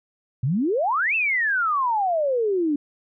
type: exponential two-way sweep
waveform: sine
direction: up then down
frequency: 116.54 to 2703 to 281.4 Hz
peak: -19 dBFS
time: 0.43-2.76 s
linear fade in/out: 5 ms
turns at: 1.15 s
effects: none